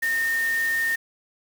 sine tone in noise, 1830 Hz, A#6, 32 cents flat, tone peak -21 dBFS, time 0.02-0.96 s, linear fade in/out 10 ms, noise white, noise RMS -36 dBFS, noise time 0.02-0.96 s, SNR +12 dB, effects none

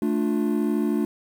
triangle chord, D minor, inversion second, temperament just, 220.2 / 293.7 / 352.4 Hz, A3 / D4 / F4, +2 / 0 / +16 cents, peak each -22 / -23 / -25 dBFS, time 0.02-1.05 s, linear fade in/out 2 ms, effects 8-bit

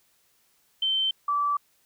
sine tone pair in turn, 3100 / 1158.6 Hz, G7 / D6, -20 / -24 cents, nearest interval octave + perfect fourth, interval 1704 cents, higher first, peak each -22 dBFS, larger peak neither, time 0.82-1.11 / 1.28-1.57 s, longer neither, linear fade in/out 5 ms, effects white hiss -66 dBFS RMS until 1.85 s

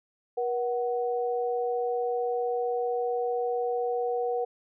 sine tone pair together, 479.9 / 744.4 Hz, B4 / F#5, -50 / +10 cents, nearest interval minor sixth, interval 760 cents, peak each -27 / -31 dBFS, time 0.37-4.45 s, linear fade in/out 10 ms, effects none

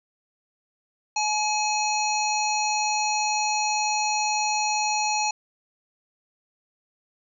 harmonic tone with a mistuned harmonic, 849 Hz, G#5, 38 cents sharp, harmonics 1 / 3 / 5 / 7 / 8, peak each -24 / -29 / -31 / -32 / -33 dBFS, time 1.16-5.31 s, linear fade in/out 5 ms, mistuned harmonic 7, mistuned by -44 cents, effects none

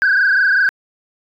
sine tone with frequency modulation, 1568 Hz, G6, in tune, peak -9 dBFS, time 0.02-0.69 s, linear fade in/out 0 ms, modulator 25.3 Hz, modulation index 3.2, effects tanh soft clip ceiling -8 dBFS

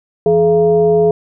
sine tone with frequency modulation, 424.4 Hz, G#4, 38 cents sharp, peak -8 dBFS, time 0.26-1.11 s, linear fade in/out 2 ms, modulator 256 Hz, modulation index 0.66, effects none

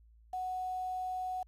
sine tone with quantisation, 740 Hz, F#5, in tune, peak -34 dBFS, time 0.33-1.43 s, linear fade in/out 5 ms, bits 9, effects added 56 Hz sine -58 dBFS peak until 1.47 s + low-pass 11000 Hz 12 dB/octave

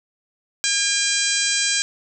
harmonic tone with a mistuned harmonic, 802 Hz, G5, 39 cents sharp, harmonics 2 / 3 / 4 / 5 / 6 / 7 / 8 / 9 / 10, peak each -27 / -27 / -27 / -27 / -27 / -27 / -27 / -27 / -27 dBFS, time 0.64-1.82 s, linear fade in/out 0 ms, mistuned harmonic 2, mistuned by +25 cents, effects none

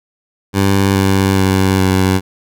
15% pulse tone with pitch steps, 98 / 96.71 / 95.43 / 94.17 Hz, G2 / G2 / G2 / F#2, 0 / -23 / -46 / +31 cents, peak -4 dBFS, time 0.53-2.21 s, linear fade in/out 50 ms, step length 420 ms, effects none

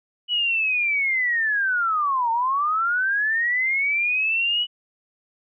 sine linear two-way sweep, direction down then up, 2960 to 898 to 2960 Hz, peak -19 dBFS, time 0.28-4.67 s, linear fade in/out 50 ms, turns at 2.31 s, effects none

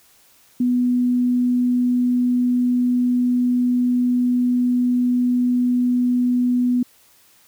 sine tone, 246.9 Hz, B3, in tune, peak -15 dBFS, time 0.6-6.83 s, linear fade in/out 5 ms, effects white hiss -54 dBFS RMS until 7.47 s

